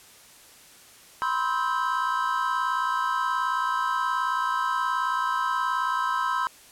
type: chord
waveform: triangle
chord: C major seventh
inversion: third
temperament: equal with one note detuned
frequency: 987.8 / 1046.5 / 1295.9 / 1568 Hz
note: B5 / C6 / E6 / G6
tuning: 0 / 0 / -30 / 0 cents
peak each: -27 / -26 / -27 / -30 dBFS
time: 1.22-6.47 s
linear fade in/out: 0 ms
effects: white hiss -51 dBFS RMS until 6.71 s + low-pass 12000 Hz 12 dB/octave